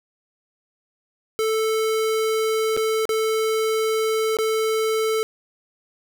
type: tone with dropouts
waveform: square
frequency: 440 Hz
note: A4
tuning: in tune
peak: -20 dBFS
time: 1.39-5.23 s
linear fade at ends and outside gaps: 0 ms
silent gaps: 2.766-2.774 / 3.054-3.092 / 4.369-4.387 s
effects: none